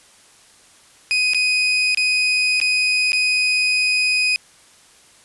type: tone with dropouts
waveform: 30% pulse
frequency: 2499 Hz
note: D#7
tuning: 7 cents sharp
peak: -13 dBFS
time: 1.11-4.36 s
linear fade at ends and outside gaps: 0 ms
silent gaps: 1.335-1.346 / 1.947-1.973 / 2.601-2.614 / 3.12-3.131 s
effects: white hiss -50 dBFS RMS until 5.24 s + resampled to 24000 Hz